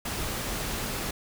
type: noise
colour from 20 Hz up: pink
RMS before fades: -32 dBFS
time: 0.05-1.11 s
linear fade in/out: 5 ms
effects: none